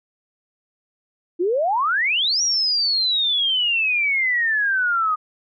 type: exponential two-way sweep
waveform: sine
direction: up then down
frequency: 329.6 to 5800 to 1228 Hz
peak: -17 dBFS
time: 1.39-5.16 s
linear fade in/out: 20 ms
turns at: 2.42 s
effects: none